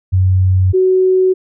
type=tone pair in turn; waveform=sine; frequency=93.3 / 373.2 Hz; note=F#2 / F#4; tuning=+15 / +15 cents; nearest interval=2 octaves; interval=2400 cents; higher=second; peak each=-8 dBFS; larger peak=neither; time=0.12-0.73 / 0.73-1.34 s; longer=neither; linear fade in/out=20 ms; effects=none